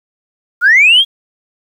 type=linear sweep; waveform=sine; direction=up; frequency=1362 to 3357 Hz; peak=-3 dBFS; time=0.61-1.05 s; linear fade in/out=50 ms; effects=tanh soft clip ceiling 0 dBFS + 7-bit